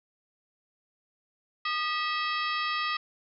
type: harmonic tone with a mistuned harmonic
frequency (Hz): 648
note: E5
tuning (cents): -30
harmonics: 2 / 3 / 4 / 5 / 6 / 7 / 8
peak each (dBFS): -30 / -34 / -36 / -38 / -40 / -41 / -42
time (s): 1.65-2.97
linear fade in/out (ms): 5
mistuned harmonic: 2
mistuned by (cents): -100
effects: none